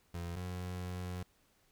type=tone pair in turn; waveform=30% pulse; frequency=85.9 / 90.37 Hz; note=F2 / F#2; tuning=-28 / -40 cents; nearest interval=minor second; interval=88 cents; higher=second; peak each=-36 / -36 dBFS; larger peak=neither; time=0.14-0.36 / 0.36-1.23 s; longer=second; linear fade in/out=5 ms; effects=pink hiss -71 dBFS RMS until 1.71 s